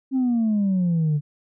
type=exponential sweep; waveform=sine; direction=down; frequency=269.8 to 143.9 Hz; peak=-16 dBFS; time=0.11-1.21 s; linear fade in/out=50 ms; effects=tanh soft clip ceiling -16 dBFS